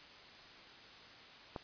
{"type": "click", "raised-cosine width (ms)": 1, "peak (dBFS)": -26, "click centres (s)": 1.562, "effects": ["white hiss -55 dBFS RMS until 1.63 s", "resampled to 11025 Hz"]}